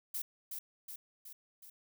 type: noise with echo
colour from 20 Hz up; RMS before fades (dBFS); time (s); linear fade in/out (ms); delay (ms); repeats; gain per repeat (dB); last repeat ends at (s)
violet; -38; 0.14-0.22; 5; 370; 4; -4; 1.7
effects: none